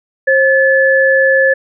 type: tone pair together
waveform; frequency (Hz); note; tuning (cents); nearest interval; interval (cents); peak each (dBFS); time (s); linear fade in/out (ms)
sine; 533.1 / 1727; C5 / A6; +32 / -33; octave + minor sixth; 2035; -10; 0.27-1.54; 10
effects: none